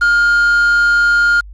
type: tone with quantisation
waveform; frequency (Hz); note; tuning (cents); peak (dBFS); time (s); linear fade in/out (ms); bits
triangle; 1414; F6; +21; -7; 0.01-1.41; 10; 5
effects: added 50 Hz sine -31 dBFS peak until 1.53 s + low-pass 7000 Hz 12 dB/octave